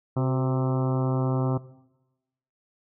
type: harmonic tone with a mistuned harmonic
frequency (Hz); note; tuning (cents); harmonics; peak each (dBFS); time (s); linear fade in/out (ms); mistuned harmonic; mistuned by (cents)
130.81; C3; 0; 1 / 2 / 3 / 4 / 5 / 6 / 7 / 8 / 9 / 10; -23 / -29 / -33 / -35 / -37 / -39 / -40 / -41 / -42 / -43; 0.16-1.58; 10; 3; -46
effects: noise-tail reverb RT60 1.0 s tail -19 dB re dry